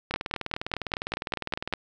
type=two click trains; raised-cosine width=0.3 ms; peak=-9 / -14 dBFS; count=9 / 33; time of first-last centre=0.14-1.737 / 0.11-1.726 s; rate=5.01 / 19.8 Hz; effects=none